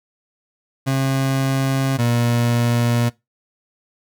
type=tone pair in turn; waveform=30% pulse; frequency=134.5 / 119.09 Hz; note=C3 / A#2; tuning=+48 / +37 cents; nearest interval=major second; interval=211 cents; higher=first; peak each=-14 / -13 dBFS; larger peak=second; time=0.86-1.98 / 1.98-3.1 s; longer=neither; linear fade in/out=20 ms; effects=noise-tail reverb RT60 0.2 s tail -21 dB re dry